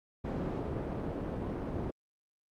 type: low-pass noise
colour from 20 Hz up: white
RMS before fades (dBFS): -36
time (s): 0.24-1.91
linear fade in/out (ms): 10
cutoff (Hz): 400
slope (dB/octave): 12
effects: Opus 48 kbps